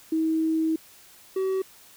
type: tone pair in turn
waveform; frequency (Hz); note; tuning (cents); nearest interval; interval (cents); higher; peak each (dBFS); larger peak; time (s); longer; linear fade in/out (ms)
sine / triangle; 320 / 380.5; D#4 / F#4; +49 / +48; minor third; 299; second; -21; neither; 0.12-0.76 / 1.36-1.62; first; 5
effects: white hiss -52 dBFS RMS until 1.96 s